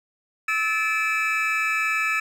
triangle tone cluster, 1303 / 1740 / 2330 / 2592 Hz, E6 / A6 / D7 / E7, -20 / -20 / -14 / -30 cents, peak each -25 dBFS, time 0.48-2.2 s, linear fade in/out 5 ms, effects none

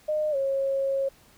sine tone with pitch glide, 611 to 544.3 Hz, D#5 to C#5, -32 to -32 cents, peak -23 dBFS, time 0.08-1.09 s, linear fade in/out 10 ms, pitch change -200 cents, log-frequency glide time 0.31-0.36 s, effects pink hiss -57 dBFS RMS until 1.37 s

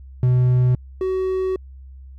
triangle tone pair in turn, 125.4 / 375.8 Hz, B2 / F#4, +27 / +27 cents, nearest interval octave + perfect fifth, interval 1900 cents, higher second, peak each -11 / -17 dBFS, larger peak first, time 0.23-0.75 / 1.01-1.56 s, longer second, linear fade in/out 2 ms, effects added 66 Hz sine -37 dBFS peak until 2.18 s

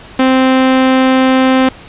sawtooth tone, 260.9 Hz, C4, 5 cents flat, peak -3 dBFS, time 0.19-1.69 s, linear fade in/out 5 ms, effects pink hiss -35 dBFS RMS until 1.88 s + resampled to 8000 Hz

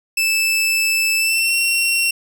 sawtooth tone with pitch glide, 2633 to 2729 Hz, E7 to F7, -3 to -41 cents, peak -12 dBFS, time 0.17-2.11 s, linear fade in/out 5 ms, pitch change +62 cents, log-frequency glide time 1.17-1.55 s, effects none

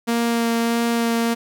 sawtooth tone with vibrato, 232.6 Hz, A#3, 4 cents flat, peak -14 dBFS, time 0.07-1.35 s, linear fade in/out 20 ms, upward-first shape sine, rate 1.6 Hz, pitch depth 11 cents each way, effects none

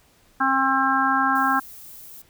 harmonic tone, 267.2 Hz, C4, 36 cents sharp, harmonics 1 / 3 / 4 / 5 / 6, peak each -26 / -24 / -23 / -23 / -24 dBFS, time 0.4-1.6 s, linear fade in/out 10 ms
violet noise, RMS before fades -42 dBFS, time 1.35-2.22 s, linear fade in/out 5 ms
effects pink hiss -58 dBFS RMS until 2.29 s

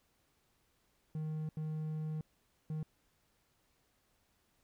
triangle tone bursts at uneven times, 155.56 Hz, D#3, in tune, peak -34 dBFS, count 3, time 1.15-1.49 / 1.57-2.21 / 2.7-2.83 s, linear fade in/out 2 ms, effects pink hiss -75 dBFS RMS until 4.63 s

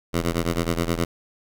10% pulse ring-modulated tone, 83.9 Hz, E2, 31 cents sharp, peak -11 dBFS, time 0.13-1.05 s, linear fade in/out 10 ms, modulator 46.7 Hz, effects none

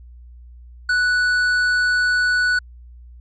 sine tone with tanh clipping, 1480 Hz, F#6, in tune, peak -17 dBFS, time 0.89-2.59 s, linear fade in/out 5 ms, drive 10 dB, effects added 60 Hz sine -39 dBFS peak until 3.2 s + resampled to 16000 Hz

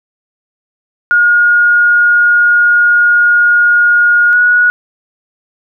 sine tone pair in turn, 1432 / 1457.9 Hz, F6 / F#6, +43 / -26 cents, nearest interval unison, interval 31 cents, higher second, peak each -5 dBFS, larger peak neither, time 1.11-4.33 / 4.33-4.7 s, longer first, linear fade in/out 0 ms, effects none

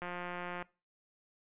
click train, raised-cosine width 0.5 ms, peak -26 dBFS, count 108, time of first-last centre 0.02-0.625 s, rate 177 Hz, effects noise-tail reverb RT60 0.3 s tail -21 dB re dry + resampled to 8000 Hz

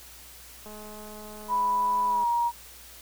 click train, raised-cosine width 1 ms, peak -32 dBFS, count 335, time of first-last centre 0.66-2.235 s, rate 212 Hz
sine tone with pitch glide, 987.8 to 946.5 Hz, B5 to A#5, 0 to +26 cents, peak -22 dBFS, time 1.48-2.52 s, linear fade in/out 50 ms, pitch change -74 cents, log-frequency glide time 2.07-2.27 s
effects added 60 Hz sine -54 dBFS peak until 3.01 s + white hiss -48 dBFS RMS until 3.01 s

